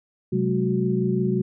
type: tone cluster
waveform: sine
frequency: 130.8 / 187.7 / 213.4 / 368.3 Hz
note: C3 / F#3 / G#3 / F#4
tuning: 0 / +25 / +47 / -8 cents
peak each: -26 / -24 / -26 / -25 dBFS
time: 0.32-1.42 s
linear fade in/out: 10 ms
effects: none